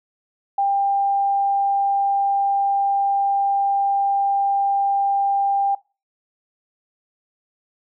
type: tone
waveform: sine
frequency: 795 Hz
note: G5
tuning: 24 cents sharp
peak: -16 dBFS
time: 0.58-5.75 s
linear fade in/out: 5 ms
effects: noise-tail reverb RT60 0.3 s tail -22 dB re dry